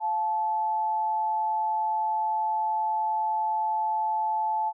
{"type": "tone pair together", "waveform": "sine", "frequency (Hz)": [699.4, 870], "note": ["F5", "A5"], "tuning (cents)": [2, -20], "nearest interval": "major third", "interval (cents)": 378, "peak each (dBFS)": [-35, -24], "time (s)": [0, 4.73], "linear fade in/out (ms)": 50, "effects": []}